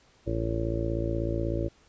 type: harmonic tone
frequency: 56.3 Hz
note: A1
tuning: 40 cents sharp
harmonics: 1 / 2 / 3 / 4 / 5 / 6 / 7 / 8 / 9 / 10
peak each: -32 / -32 / -41 / -42 / -39 / -32 / -42 / -38 / -45 / -35 dBFS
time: 0.26-1.69 s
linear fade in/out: 20 ms
effects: pink hiss -61 dBFS RMS until 1.88 s + resampled to 16000 Hz